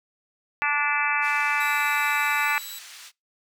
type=harmonic tone; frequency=291.4 Hz; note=D4; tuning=13 cents flat; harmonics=3 / 4 / 5 / 6 / 7 / 8 / 9; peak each=-29 / -29 / -29 / -29 / -29 / -29 / -29 dBFS; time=0.62-2.58 s; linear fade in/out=0 ms
type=band-pass noise; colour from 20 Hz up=white; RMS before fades=-44 dBFS; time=1.21-3.12 s; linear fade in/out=50 ms; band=1400 to 6400 Hz; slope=12 dB/octave
type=tone with pitch glide; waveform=10% pulse; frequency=3868 to 3936 Hz; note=B7 to B7; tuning=-37 to -7 cents; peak=-29 dBFS; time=1.6-2.79 s; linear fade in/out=5 ms; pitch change=+30 cents; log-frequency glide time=2.42-2.5 s
effects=noise-tail reverb RT60 0.2 s tail -24 dB re dry